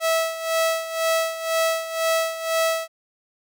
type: tone with tremolo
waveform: sawtooth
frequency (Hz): 652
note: E5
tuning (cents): -19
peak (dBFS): -14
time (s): 0-2.88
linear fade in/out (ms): 50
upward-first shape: sine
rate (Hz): 2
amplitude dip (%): 75
effects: none